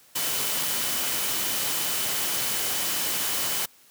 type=tone in noise; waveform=sine; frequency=3013 Hz; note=F#7; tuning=31 cents sharp; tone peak=-38 dBFS; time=0.15-3.66 s; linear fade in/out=10 ms; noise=white; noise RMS=-27 dBFS; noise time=0.15-3.66 s; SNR=-14 dB; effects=white hiss -56 dBFS RMS until 3.9 s + high-pass 100 Hz 12 dB/octave